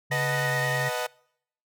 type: tone with pitch glide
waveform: triangle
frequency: 140 to 136.33 Hz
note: C#3 to C#3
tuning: +18 to -28 cents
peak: -27 dBFS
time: 0.1-0.9 s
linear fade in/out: 20 ms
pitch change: -46 cents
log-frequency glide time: 0.43-0.52 s
type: tone with vibrato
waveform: sine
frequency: 1864.7 Hz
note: A#6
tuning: in tune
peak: -28 dBFS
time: 0.11-0.89 s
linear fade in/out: 5 ms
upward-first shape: triangle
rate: 9.6 Hz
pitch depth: 36 cents each way
type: chord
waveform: sawtooth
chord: B dominant seventh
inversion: none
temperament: equal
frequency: 493.9 / 622.3 / 740 / 880 Hz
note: B4 / D#5 / F#5 / A5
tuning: 0 / 0 / 0 / 0 cents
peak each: -28 / -28 / -31 / -32 dBFS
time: 0.11-1.07 s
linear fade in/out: 10 ms
effects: noise-tail reverb RT60 0.7 s tail -25 dB re dry